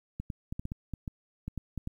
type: clicks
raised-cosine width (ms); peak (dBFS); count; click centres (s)
5; -23; 12; 0.2 / 0.302 / 0.525 / 0.595 / 0.654 / 0.719 / 0.937 / 1.078 / 1.48 / 1.577 / 1.777 / 1.874
effects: 10-bit